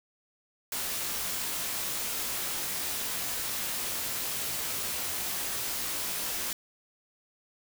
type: noise with comb filter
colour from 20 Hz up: white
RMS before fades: -33 dBFS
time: 0.72-6.53 s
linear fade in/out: 2 ms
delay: 19 ms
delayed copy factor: -0.5
effects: none